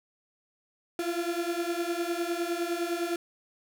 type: beating tone pair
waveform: 35% pulse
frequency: 338.4 / 348.2 Hz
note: E4 / F4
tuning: +45 / -5 cents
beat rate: 9.8 Hz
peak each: -30 dBFS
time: 0.99-3.16 s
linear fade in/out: 2 ms
effects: none